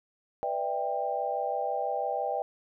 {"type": "chord", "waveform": "sine", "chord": "E minor seventh", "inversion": "second", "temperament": "just", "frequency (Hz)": [494.4, 593.3, 659.3, 791.1], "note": ["B4", "D5", "E5", "G5"], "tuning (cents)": [2, 18, 0, 16], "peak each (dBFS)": [-35, -34, -35, -31], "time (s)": [0.43, 2.42], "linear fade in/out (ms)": 0, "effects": []}